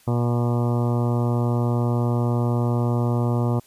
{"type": "harmonic tone", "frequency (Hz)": 120, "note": "B2", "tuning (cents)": -49, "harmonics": [1, 2, 3, 4, 5, 6, 7, 8, 9, 10], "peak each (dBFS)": [-20, -26, -30, -32, -34, -36, -37, -38, -39, -40], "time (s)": [0.07, 3.6], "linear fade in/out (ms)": 10, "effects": ["white hiss -55 dBFS RMS until 3.66 s", "resampled to 32000 Hz"]}